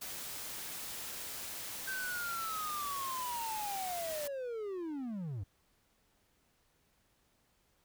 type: noise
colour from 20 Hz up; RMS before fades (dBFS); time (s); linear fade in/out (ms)
white; -43; 0.01-4.28; 10
type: linear sweep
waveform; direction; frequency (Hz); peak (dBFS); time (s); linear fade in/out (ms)
triangle; down; 1564 to 87.3; -35; 1.87-5.44; 10
effects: pink hiss -73 dBFS RMS until 7.84 s